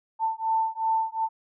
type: beating tone pair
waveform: sine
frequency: 890 / 892.7 Hz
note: A5 / A5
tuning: +20 / +25 cents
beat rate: 2.7 Hz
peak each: -26 dBFS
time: 0.19-1.29 s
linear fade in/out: 50 ms
effects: none